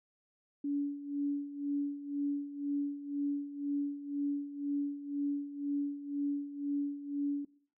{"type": "tone with tremolo", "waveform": "sine", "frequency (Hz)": 285.5, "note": "D4", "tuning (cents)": -49, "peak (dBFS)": -29, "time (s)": [0.64, 7.45], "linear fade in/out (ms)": 5, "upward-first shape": "sine", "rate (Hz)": 2, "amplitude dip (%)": 75, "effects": ["noise-tail reverb RT60 0.5 s tail -19 dB re dry"]}